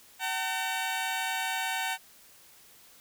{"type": "tone pair together", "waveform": "15% pulse", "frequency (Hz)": [760, 904.4], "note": ["F#5", "A5"], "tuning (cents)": [46, 47], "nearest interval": "minor third", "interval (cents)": 301, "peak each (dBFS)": [-25, -27], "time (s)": [0.19, 1.98], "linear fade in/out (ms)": 50, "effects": ["white hiss -56 dBFS RMS until 3 s"]}